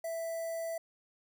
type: tone with notch filter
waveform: square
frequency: 660 Hz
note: E5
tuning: 2 cents sharp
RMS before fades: -37 dBFS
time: 0.04-0.78 s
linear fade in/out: 5 ms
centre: 3200 Hz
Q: 0.51
effects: none